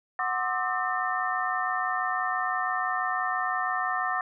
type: tone cluster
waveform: sine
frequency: 740 / 1060 / 1189 / 1295 / 1805 Hz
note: F#5 / C6 / D6 / E6 / A6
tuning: 0 / +22 / +21 / -31 / +44 cents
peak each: -31 / -33 / -32 / -33 / -31 dBFS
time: 0.19-4.21 s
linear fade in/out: 2 ms
effects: none